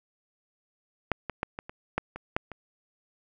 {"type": "clicks", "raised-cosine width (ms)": 0.5, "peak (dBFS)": [-9, -17, -13, -20, -25, -11, -23, -10, -25], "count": 9, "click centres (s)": [1.117, 1.297, 1.431, 1.589, 1.695, 1.98, 2.16, 2.365, 2.517], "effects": []}